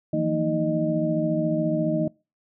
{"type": "tone cluster", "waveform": "sine", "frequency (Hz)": [161.6, 175.9, 228.9, 313.5, 617], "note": ["E3", "F3", "A#3", "D#4", "D#5"], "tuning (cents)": [-34, 13, -31, 13, -15], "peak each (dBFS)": [-27, -32, -28, -26, -26], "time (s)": [0.13, 2.08], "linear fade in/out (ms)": 5, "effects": ["noise-tail reverb RT60 0.3 s tail -25 dB re dry"]}